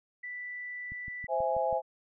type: tone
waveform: sine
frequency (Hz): 1975.5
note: B6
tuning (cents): 0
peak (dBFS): -37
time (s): 0.23-1.27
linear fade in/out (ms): 10
type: click train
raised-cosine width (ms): 5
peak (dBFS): -34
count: 6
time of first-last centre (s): 0.92-1.728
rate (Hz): 6.19
type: chord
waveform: sine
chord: C augmented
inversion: none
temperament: equal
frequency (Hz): 523.3 / 659.3 / 830.6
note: C5 / E5 / G#5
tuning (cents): 0 / 0 / 0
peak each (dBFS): -31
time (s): 1.28-1.82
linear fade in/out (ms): 50
effects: none